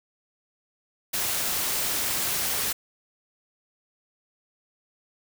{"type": "noise", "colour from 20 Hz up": "white", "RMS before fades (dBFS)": -27, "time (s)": [1.13, 2.73], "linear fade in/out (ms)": 10, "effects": []}